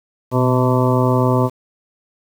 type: harmonic tone with a mistuned harmonic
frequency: 127.3 Hz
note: C3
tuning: 47 cents flat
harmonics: 1 / 2 / 3 / 4 / 5 / 7 / 8 / 9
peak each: -16 / -19 / -21 / -22 / -23 / -24 / -25 / -26 dBFS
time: 0.31-1.5 s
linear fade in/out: 50 ms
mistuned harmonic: 1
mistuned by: -59 cents
effects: 7-bit